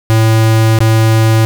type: tone with dropouts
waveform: square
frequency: 111.4 Hz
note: A2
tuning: 22 cents sharp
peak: -7 dBFS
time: 0.1-1.45 s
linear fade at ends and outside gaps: 0 ms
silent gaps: 0.788-0.805 s
effects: none